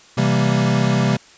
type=chord; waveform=square; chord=C dominant seventh; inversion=none; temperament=equal; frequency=130.81 / 164.81 / 196 / 233.1 Hz; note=C3 / E3 / G3 / Bb3; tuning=0 / 0 / 0 / 0 cents; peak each=-19 / -23 / -21 / -23 dBFS; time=0.17-1.17 s; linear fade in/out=10 ms; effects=white hiss -47 dBFS RMS until 1.37 s + resampled to 16000 Hz